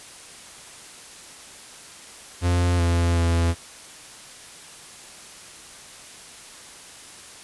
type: tone with pitch steps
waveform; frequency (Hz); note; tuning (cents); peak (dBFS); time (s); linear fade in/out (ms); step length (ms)
45% pulse; 87.8 / 85.6 / 84.6; F2 / F2 / E2; +10 / -34 / +45; -18; 2.41-3.55; 50; 380
effects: white hiss -43 dBFS RMS until 7.43 s + resampled to 24000 Hz